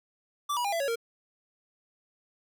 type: tone with pitch steps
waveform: square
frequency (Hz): 1166 / 969.2 / 805.7 / 669.7 / 556.7 / 462.7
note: D6 / B5 / G5 / E5 / C#5 / A#4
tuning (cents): -13 / -33 / +47 / +27 / +7 / -13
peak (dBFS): -28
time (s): 0.49-0.958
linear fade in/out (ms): 10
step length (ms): 78
effects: none